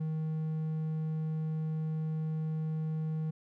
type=tone; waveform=triangle; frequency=157.4 Hz; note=D#3; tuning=20 cents sharp; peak=-29 dBFS; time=0-3.31 s; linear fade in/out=10 ms; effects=none